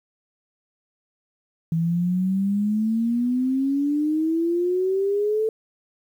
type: exponential sweep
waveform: sine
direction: up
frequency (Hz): 162.1 to 443.9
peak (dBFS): -19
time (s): 1.72-5.49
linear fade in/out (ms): 2
effects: 9-bit